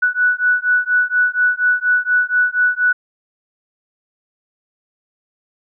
sine beating tone pair, 1477 / 1481.2 Hz, F#6 / F#6, -3 / +1 cents, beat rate 4.2 Hz, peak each -16 dBFS, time 0.02-2.93 s, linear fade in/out 10 ms, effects none

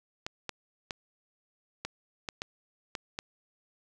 clicks, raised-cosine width 0.2 ms, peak -17 dBFS, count 8, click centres 0.265 / 0.493 / 0.908 / 1.85 / 2.288 / 2.419 / 2.952 / 3.189 s, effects none

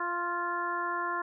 harmonic tone with a mistuned harmonic, 347.4 Hz, F4, 9 cents flat, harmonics 1 / 2 / 3 / 4 / 5, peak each -39 / -40 / -32 / -36 / -38 dBFS, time 0-1.22 s, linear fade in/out 5 ms, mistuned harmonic 3, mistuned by +17 cents, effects none

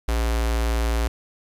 square tone with notch filter, 57 Hz, A#1, 38 cents flat, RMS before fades -22 dBFS, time 0.08-1.08 s, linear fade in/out 5 ms, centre 130 Hz, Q 0.52, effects resampled to 32000 Hz + 8-bit

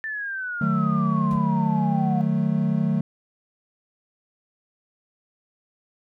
sine exponential sweep, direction down, 1784 to 715 Hz, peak -27 dBFS, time 0.04-2.21 s, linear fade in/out 0 ms
triangle chord, D# diminished, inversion none, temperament equal with one note detuned, 153.69 / 185 / 220 Hz, D#3 / F#3 / A3, -21 / 0 / 0 cents, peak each -22 dBFS, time 0.61-3.01 s, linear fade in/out 5 ms
brown noise with exponential decay, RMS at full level -30 dBFS, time 1.31-1.46 s, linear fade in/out 0 ms, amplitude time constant 31 ms
effects none

